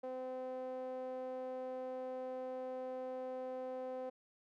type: tone with band-pass filter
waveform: sawtooth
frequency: 256.9 Hz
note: C4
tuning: 32 cents flat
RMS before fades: -43 dBFS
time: 0.03-4.1 s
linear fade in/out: 10 ms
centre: 590 Hz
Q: 8.3
effects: none